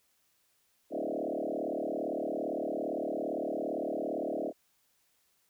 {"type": "tone with frequency modulation", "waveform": "sine", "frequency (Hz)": 466.2, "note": "A#4", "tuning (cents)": 0, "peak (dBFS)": -31, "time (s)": [0.9, 4.53], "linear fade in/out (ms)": 50, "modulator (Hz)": 37.6, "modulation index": 5.6, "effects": ["white hiss -72 dBFS RMS until 5.49 s"]}